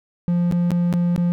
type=tone with dropouts; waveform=triangle; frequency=174.3 Hz; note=F3; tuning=3 cents flat; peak=-14 dBFS; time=0.28-1.32 s; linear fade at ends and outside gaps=0 ms; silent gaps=0.513-0.523 / 0.706-0.717 / 0.927-0.938 / 1.162-1.178 s; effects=none